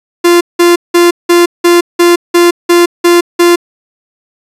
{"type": "tone bursts", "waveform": "45% pulse", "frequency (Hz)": 347, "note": "F4", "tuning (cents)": -11, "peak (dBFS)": -3, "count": 10, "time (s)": [0.24, 3.56], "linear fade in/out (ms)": 10, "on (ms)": 170, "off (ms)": 180, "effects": ["resampled to 32000 Hz"]}